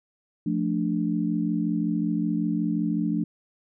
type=chord; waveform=sine; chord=D minor; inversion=first; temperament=equal; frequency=174.61 / 220 / 293.7 Hz; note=F3 / A3 / D4; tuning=0 / 0 / 0 cents; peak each=-27 dBFS; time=0.46-3.24 s; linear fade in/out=5 ms; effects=none